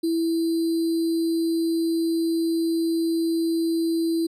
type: tone with sample-and-hold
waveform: sine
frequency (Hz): 330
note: E4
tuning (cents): +2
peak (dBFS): -20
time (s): 0.03-4.27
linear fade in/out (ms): 10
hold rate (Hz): 4410
effects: resampled to 32000 Hz